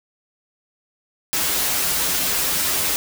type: noise with comb filter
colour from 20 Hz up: white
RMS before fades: -21 dBFS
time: 1.33-2.96 s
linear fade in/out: 0 ms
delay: 8.8 ms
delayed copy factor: -0.85
effects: none